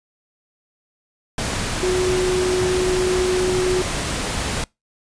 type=tone in noise; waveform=sine; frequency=367.3 Hz; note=F#4; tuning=13 cents flat; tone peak=-17 dBFS; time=1.83-3.82 s; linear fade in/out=2 ms; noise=pink; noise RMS=-24 dBFS; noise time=1.38-4.64 s; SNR=+4 dB; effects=noise-tail reverb RT60 0.2 s tail -25 dB re dry + resampled to 22050 Hz